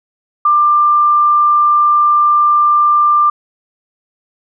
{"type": "tone", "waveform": "sine", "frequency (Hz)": 1189, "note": "D6", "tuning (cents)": 21, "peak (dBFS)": -7, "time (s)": [0.45, 3.3], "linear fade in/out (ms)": 5, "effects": []}